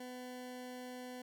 20% pulse tone, 250.7 Hz, B3, 26 cents sharp, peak -40 dBFS, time 0-1.22 s, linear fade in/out 5 ms, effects none

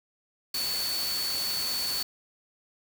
sine tone in noise, 4455 Hz, C#8, 8 cents sharp, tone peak -29 dBFS, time 0.54-2.03 s, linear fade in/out 5 ms, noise white, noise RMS -34 dBFS, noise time 0.54-2.03 s, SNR +2 dB, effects none

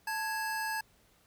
square tone pair together, 880 / 1661.2 Hz, A5 / G#6, 0 / 0 cents, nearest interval major seventh, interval 1100 cents, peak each -36 / -36 dBFS, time 0.07-0.81 s, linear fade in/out 5 ms, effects pink hiss -66 dBFS RMS until 1.26 s

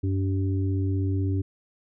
harmonic tone, 96 Hz, G2, 36 cents flat, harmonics 1 / 3 / 4, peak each -23 / -30 / -36 dBFS, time 0.03-1.42 s, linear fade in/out 10 ms, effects none

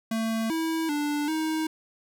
square tone with pitch steps, 224.2 / 324.3 / 293.7 / 315.8 Hz, A3 / E4 / D4 / D#4, +33 / -28 / 0 / +26 cents, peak -26 dBFS, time 0.11-1.67 s, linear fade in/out 5 ms, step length 390 ms, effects none

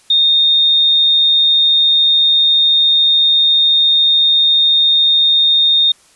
sine tone, 3673 Hz, A#7, 26 cents flat, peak -8 dBFS, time 0.1-5.92 s, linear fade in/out 5 ms, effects white hiss -49 dBFS RMS until 6.15 s + resampled to 24000 Hz

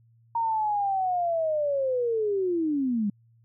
sine linear sweep, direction down, 932.3 to 196 Hz, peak -23 dBFS, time 0.35-3.1 s, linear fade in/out 5 ms, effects added 115 Hz sine -57 dBFS peak until 3.44 s

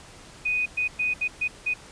sine tone bursts at uneven times, 2489 Hz, D#7, in tune, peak -22 dBFS, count 6, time 0.45-0.66 / 0.77-0.88 / 0.99-1.14 / 1.21-1.28 / 1.41-1.48 / 1.66-1.74 s, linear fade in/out 10 ms, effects pink hiss -47 dBFS RMS until 1.91 s + resampled to 22050 Hz

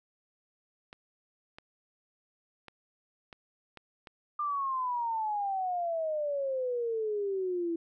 clicks, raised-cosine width 0.3 ms, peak -30 dBFS, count 6, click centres 0.929 / 1.585 / 2.683 / 3.328 / 3.773 / 4.072 s
sine exponential sweep, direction down, 1202 to 330 Hz, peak -29 dBFS, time 4.39-7.76 s, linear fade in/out 5 ms
effects none

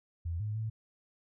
sine tone with pitch steps, 84.2 / 106.2 / 110.4 Hz, E2 / G#2 / A2, +37 / +39 / +6 cents, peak -32 dBFS, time 0.25-0.7 s, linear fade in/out 10 ms, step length 150 ms, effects none

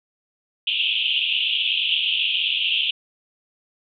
white band-pass noise, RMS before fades -22 dBFS, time 0.67-2.91 s, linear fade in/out 5 ms, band 2600 to 3400 Hz, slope 96 dB/octave, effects none

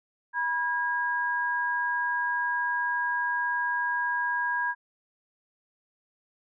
sine tone pair together, 971.8 / 1633 Hz, B5 / G#6, -28 / -30 cents, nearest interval major sixth, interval 898 cents, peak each -29 / -27 dBFS, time 0.33-4.75 s, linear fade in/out 50 ms, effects none

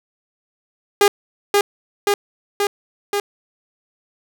sawtooth tone with echo, 406.4 Hz, G#4, 38 cents flat, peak -6 dBFS, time 1.01-1.08 s, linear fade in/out 2 ms, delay 530 ms, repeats 4, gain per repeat -2 dB, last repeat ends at 3.2 s, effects none

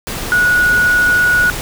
sine tone in noise, 1460 Hz, F#6, 24 cents flat, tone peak -9 dBFS, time 0.32-1.5 s, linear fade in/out 0 ms, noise pink, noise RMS -23 dBFS, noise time 0.07-1.61 s, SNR +11 dB, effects none

